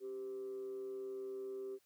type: tone with frequency modulation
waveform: sine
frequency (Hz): 390.7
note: G4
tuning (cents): -6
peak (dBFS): -40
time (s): 0-1.79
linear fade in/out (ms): 50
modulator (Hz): 118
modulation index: 0.27
effects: tanh soft clip ceiling -38 dBFS + white hiss -75 dBFS RMS until 1.85 s